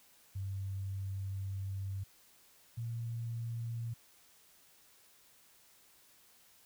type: tone pair in turn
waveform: sine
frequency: 97.1 / 116.21 Hz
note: G2 / A#2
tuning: -16 / -5 cents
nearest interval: minor third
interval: 311 cents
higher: second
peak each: -36 / -36 dBFS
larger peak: neither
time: 0.35-2.04 / 2.77-3.94 s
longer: first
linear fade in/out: 10 ms
effects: white hiss -64 dBFS RMS until 6.65 s